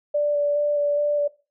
sine tone with vibrato, 584 Hz, D5, 10 cents flat, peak -18 dBFS, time 0.14-1.28 s, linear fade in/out 10 ms, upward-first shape square, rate 2.4 Hz, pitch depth 10 cents each way, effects noise-tail reverb RT60 0.3 s tail -18 dB re dry

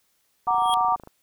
sine chord, Gb augmented, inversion none, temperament equal, 740 / 932.3 / 1174.7 Hz, Gb5 / Bb5 / D6, 0 / 0 / 0 cents, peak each -23 dBFS, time 0.47-0.96 s, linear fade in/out 10 ms
click train, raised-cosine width 1 ms, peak -28 dBFS, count 17, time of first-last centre 0.47-1.074 s, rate 26.5 Hz
square tone with exponential growth, 3266 Hz, G#7, 30 cents flat, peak -23 dBFS, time 0.51-0.74 s, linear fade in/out 0 ms, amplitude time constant 48 ms
effects white hiss -68 dBFS RMS until 1.22 s

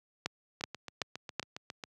two click trains, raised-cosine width 0.2 ms, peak -14 / -23 dBFS, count 4 / 10, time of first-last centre 0.26-1.396 / 0.61-1.838 s, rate 2.64 / 7.33 Hz, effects high-pass 100 Hz 12 dB/octave

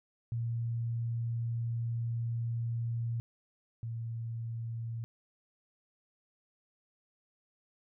sine tone pair in turn, 116.54 / 115.07 Hz, A#2 / A#2, 0 / -22 cents, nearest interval unison, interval 22 cents, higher first, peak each -31 / -35 dBFS, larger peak first, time 0.32-3.2 / 3.83-5.04 s, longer first, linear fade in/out 0 ms, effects none

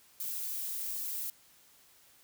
violet noise with flanger, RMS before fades -37 dBFS, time 0.2-1.3 s, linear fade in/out 2 ms, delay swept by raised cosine 1.6 to 5.2 ms, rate 1.3 Hz, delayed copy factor +0.9, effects white hiss -62 dBFS RMS until 2.23 s

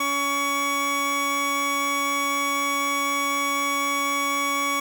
25% pulse tone pair together, 281.7 / 1124 Hz, C#4 / C#6, +28 / +24 cents, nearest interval 2 octaves, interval 2396 cents, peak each -27 / -19 dBFS, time 0-4.8 s, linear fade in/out 5 ms, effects none

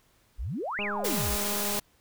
sine exponential two-way sweep, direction up then down, 41.83 to 2888 to 41.83 Hz, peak -30 dBFS, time 0.38-1.37 s, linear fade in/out 20 ms, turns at 0.82 s
click train, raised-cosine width 1 ms, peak -23 dBFS, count 206, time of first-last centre 0.79-1.79 s, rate 205 Hz
white noise, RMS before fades -31 dBFS, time 1.04-1.8 s, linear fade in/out 10 ms
effects pink hiss -65 dBFS RMS until 2 s

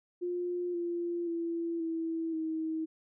sine tone with pitch steps, 353.9 / 344.8 / 336 / 327.4 / 319 Hz, F4 / F4 / E4 / E4 / D#4, +23 / -22 / +33 / -12 / +43 cents, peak -31 dBFS, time 0.21-2.86 s, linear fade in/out 20 ms, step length 530 ms, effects none

